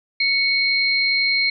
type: tone pair together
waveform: sine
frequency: 2217 / 4185 Hz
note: C#7 / C8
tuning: 0 / 0 cents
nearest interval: major seventh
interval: 1100 cents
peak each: -18 / -20 dBFS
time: 0.2-1.5 s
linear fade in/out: 5 ms
effects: none